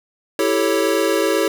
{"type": "chord", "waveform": "square", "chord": "A dominant seventh", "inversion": "second", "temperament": "equal", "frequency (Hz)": [329.6, 392, 440, 554.4], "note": ["E4", "G4", "A4", "C#5"], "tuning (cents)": [0, 0, 0, 0], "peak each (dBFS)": -22, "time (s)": [0.39, 1.48], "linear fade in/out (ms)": 2, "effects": []}